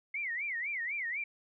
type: tone with vibrato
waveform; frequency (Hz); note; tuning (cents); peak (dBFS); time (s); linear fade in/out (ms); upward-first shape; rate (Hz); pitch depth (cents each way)
sine; 2093; C7; 0; -33; 0.14-1.24; 5; sine; 4; 230
effects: none